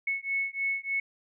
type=beating tone pair; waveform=sine; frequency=2200 / 2203.3 Hz; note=C#7 / C#7; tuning=-14 / -11 cents; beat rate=3.3 Hz; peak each=-31 dBFS; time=0.07-1 s; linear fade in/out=5 ms; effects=none